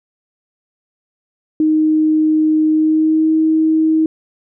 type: tone with pitch glide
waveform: sine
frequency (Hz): 311.1 to 316.7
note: D#4 to D#4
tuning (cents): 0 to +31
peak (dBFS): -10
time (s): 1.6-4.06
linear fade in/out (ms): 2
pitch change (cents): +31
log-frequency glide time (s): 2.7-3.32
effects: none